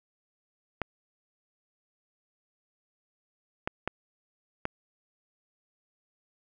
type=clicks; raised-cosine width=0.5 ms; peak=-14 dBFS; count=4; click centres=0.817 / 3.675 / 3.876 / 4.654 s; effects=none